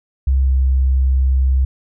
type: tone with pitch glide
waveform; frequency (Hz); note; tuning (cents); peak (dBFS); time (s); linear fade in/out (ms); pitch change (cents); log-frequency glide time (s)
sine; 66.5 to 65.7; C2 to C2; +29 to +8; -11; 0.27-1.65; 5; -21; 0.43-0.5
effects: none